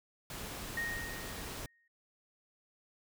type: noise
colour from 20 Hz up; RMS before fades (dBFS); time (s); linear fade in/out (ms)
pink; -43; 0.3-1.66; 2
type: tone with exponential decay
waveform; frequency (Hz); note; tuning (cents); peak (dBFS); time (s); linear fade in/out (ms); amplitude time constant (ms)
sine; 1862; A#6; -2; -32; 0.77-1.88; 5; 240
effects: none